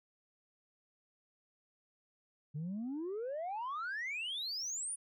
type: exponential sweep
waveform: sine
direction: up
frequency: 141.6 to 9956 Hz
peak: -35 dBFS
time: 2.54-4.96 s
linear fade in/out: 20 ms
effects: tanh soft clip ceiling -35 dBFS